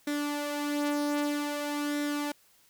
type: tone with flanger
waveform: sawtooth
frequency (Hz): 292.1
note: D4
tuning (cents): -9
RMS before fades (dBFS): -31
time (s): 0.07-2.32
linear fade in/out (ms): 5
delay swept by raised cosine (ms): 0.53 to 3.63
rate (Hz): 0.52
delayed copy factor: +0.5
effects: white hiss -63 dBFS RMS until 2.69 s